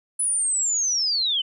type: linear sweep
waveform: sine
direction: down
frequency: 10100 to 2960 Hz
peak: -20 dBFS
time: 0.19-1.42 s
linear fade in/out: 10 ms
effects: none